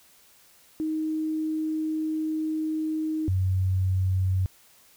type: tone pair in turn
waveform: sine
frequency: 313.3 / 93.68 Hz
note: D#4 / F#2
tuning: +12 / +22 cents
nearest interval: octave + major sixth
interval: 2090 cents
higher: first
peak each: -25 / -21 dBFS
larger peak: second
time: 0.8-3.28 / 3.28-4.46 s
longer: first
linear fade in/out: 0 ms
effects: white hiss -57 dBFS RMS until 4.96 s